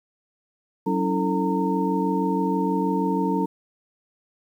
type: tone cluster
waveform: sine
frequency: 187.1 / 278.4 / 324.7 / 444.5 / 917 Hz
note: F#3 / C#4 / E4 / A4 / A#5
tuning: +20 / +8 / -26 / +18 / -29 cents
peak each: -25 / -26 / -28 / -28 / -27 dBFS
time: 0.86-3.46 s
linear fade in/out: 10 ms
effects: 9-bit